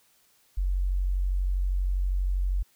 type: tone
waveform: sine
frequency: 46.25 Hz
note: F#1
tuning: in tune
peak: -23 dBFS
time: 0.57-2.63 s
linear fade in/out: 10 ms
effects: white hiss -64 dBFS RMS until 2.75 s